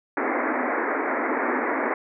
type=band-pass noise; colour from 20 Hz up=pink; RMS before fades=-25 dBFS; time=0.17-1.94 s; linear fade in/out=2 ms; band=240 to 2200 Hz; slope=96 dB/octave; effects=none